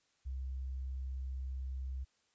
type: tone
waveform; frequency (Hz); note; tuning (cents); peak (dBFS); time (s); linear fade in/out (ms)
sine; 65.41; C2; 0; -37; 0.25-2.05; 20
effects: white hiss -75 dBFS RMS until 2.34 s + resampled to 16000 Hz